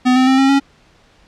square tone with pitch steps, 252.3 / 258 / 263.9 / 269.9 / 276.1 Hz, B3 / C4 / C4 / C#4 / C#4, +37 / -24 / +15 / -46 / -7 cents, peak -10 dBFS, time 0.05-0.6 s, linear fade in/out 20 ms, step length 110 ms, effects pink hiss -51 dBFS RMS until 1.27 s + low-pass 5000 Hz 12 dB/octave

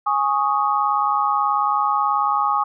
sine chord, Ab suspended fourth, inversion none, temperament just, 830.6 / 1107.5 / 1245.9 Hz, Ab5 / Db6 / Eb6, 0 / -2 / +2 cents, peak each -21 dBFS, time 0.06-2.64 s, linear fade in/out 10 ms, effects none

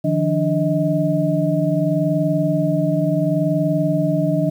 sine tone cluster, 150.7 / 171.4 / 293.9 / 630 Hz, D3 / F3 / D4 / D#5, +45 / -32 / +1 / +21 cents, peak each -21 dBFS, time 0.04-4.5 s, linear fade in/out 10 ms, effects 8-bit

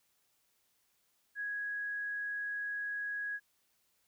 sine tone, 1661.2 Hz, G#6, in tune, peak -35 dBFS, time 1.35-3.4 s, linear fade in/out 50 ms, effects white hiss -75 dBFS RMS until 4.07 s

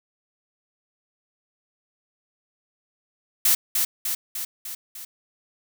blue noise with echo, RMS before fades -18 dBFS, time 3.45-3.55 s, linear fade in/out 5 ms, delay 300 ms, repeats 5, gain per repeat -4 dB, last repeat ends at 5.05 s, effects none

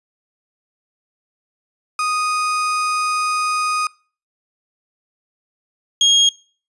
35% pulse tone pair in turn, 1242 / 3264 Hz, D#6 / G#7, -3 / -31 cents, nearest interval octave + perfect fourth, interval 1672 cents, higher second, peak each -16 / -9 dBFS, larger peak second, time 1.99-3.87 / 6.01-6.29 s, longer first, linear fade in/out 2 ms, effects noise-tail reverb RT60 0.4 s tail -24 dB re dry + resampled to 24000 Hz

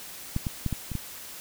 clicks, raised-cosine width 5 ms, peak -14 / -16 / -14 / -16 / -21 / -17 dBFS, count 6, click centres 0.364 / 0.468 / 0.663 / 0.727 / 0.917 / 0.953 s, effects white hiss -42 dBFS RMS until 1.4 s

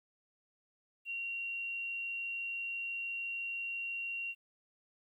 sine tone, 2753 Hz, F7, 25 cents flat, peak -36 dBFS, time 1.05-4.35 s, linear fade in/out 50 ms, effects 12-bit

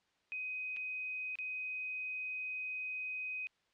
sine tone with dropouts, 2512 Hz, D#7, 16 cents sharp, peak -37 dBFS, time 0.32-3.47 s, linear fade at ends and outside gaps 0 ms, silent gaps 0.764-0.769 / 1.355-1.387 s, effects white hiss -75 dBFS RMS until 3.73 s + low-pass 4000 Hz 12 dB/octave

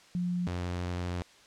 sine / sawtooth tone pair in turn, 177.5 / 88.75 Hz, F3 / F2, +28 / +28 cents, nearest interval octave, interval 1200 cents, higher first, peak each -28 dBFS, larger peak neither, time 0.15-0.47 / 0.47-1.22 s, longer second, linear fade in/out 0 ms, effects white hiss -57 dBFS RMS until 1.46 s + low-pass 6000 Hz 12 dB/octave

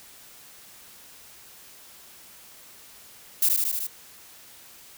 violet noise with echo, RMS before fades -20 dBFS, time 3.42-3.49 s, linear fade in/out 5 ms, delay 76 ms, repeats 5, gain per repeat -2 dB, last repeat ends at 3.87 s, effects white hiss -49 dBFS RMS until 4.97 s

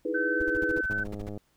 sine chord, E major seventh, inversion third, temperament equal, 311.1 / 329.6 / 415.3 / 493.9 Hz, D#4 / E4 / G#4 / B4, 0 / 0 / 0 / 0 cents, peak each -33 / -33 / -34 / -31 dBFS, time 0.05-0.81 s, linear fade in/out 5 ms
sine tone with pitch glide, 1533 to 1522.4 Hz, G6 to F#6, -39 to +49 cents, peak -27 dBFS, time 0.14-1.04 s, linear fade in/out 10 ms, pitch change -12 cents, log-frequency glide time 0.43-0.93 s
brown noise bursts, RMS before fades -37 dBFS, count 13, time 0.4-1.293 s, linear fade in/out 5 ms, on 29 ms, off 43 ms
click train, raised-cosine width 2 ms, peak -26 dBFS, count 50, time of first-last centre 0.9-1.376 s, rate 103 Hz
effects pink hiss -69 dBFS RMS until 1.56 s

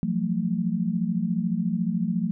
sine tone cluster, 171.7 / 185.7 / 223.2 Hz, F3 / F#3 / A3, -29 / +7 / +25 cents, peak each -27 dBFS, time 0.03-2.31 s, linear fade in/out 0 ms, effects none

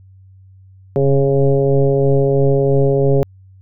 sine tone with frequency modulation, 275.5 Hz, C#4, 11 cents flat, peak -10 dBFS, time 0.96-3.23 s, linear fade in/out 0 ms, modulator 137 Hz, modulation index 2, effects added 95 Hz sine -41 dBFS peak until 3.61 s

